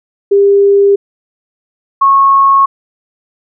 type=tone pair in turn; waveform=sine; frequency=400 / 1096 Hz; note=G4 / C#6; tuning=+35 / -20 cents; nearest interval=octave + perfect fourth; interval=1745 cents; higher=second; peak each=-4 dBFS; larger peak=neither; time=0.31-0.96 / 2.01-2.66 s; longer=neither; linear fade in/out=10 ms; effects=none